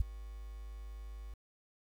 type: tone with ADSR envelope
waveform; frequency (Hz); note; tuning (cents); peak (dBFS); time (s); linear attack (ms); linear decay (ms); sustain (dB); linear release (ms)
sine; 52.3; G#1; +13; -20; 0-1.34; 5; 13; -23; 3
effects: tanh soft clip ceiling -20 dBFS + 10-bit